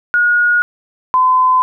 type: tone pair in turn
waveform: sine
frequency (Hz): 1443 / 1020.4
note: F#6 / C6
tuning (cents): -44 / -44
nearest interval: tritone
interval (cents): 600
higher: first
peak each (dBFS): -9 / -8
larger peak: second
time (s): 0.14-0.62 / 1.14-1.62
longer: neither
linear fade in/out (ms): 0
effects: none